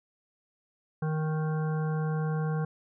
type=harmonic tone; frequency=155.9 Hz; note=D#3; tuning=4 cents sharp; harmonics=1 / 3 / 5 / 7 / 9 / 10; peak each=-27 / -37 / -41 / -44 / -46 / -47 dBFS; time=1.02-2.65 s; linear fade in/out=5 ms; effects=none